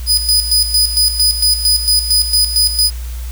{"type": "tone with tremolo", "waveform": "sawtooth", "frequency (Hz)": 4976, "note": "D#8", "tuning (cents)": -1, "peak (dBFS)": -6, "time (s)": [0.06, 2.91], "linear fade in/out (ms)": 50, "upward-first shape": "square", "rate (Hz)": 4.4, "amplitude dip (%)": 65, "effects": ["added 60 Hz sine -21 dBFS peak until 3.31 s", "white hiss -37 dBFS RMS until 3.31 s"]}